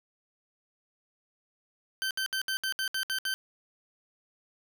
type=tone bursts; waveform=20% pulse; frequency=1546 Hz; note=G6; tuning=24 cents flat; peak=-24 dBFS; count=9; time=2.02-3.34 s; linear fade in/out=0 ms; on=88 ms; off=66 ms; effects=none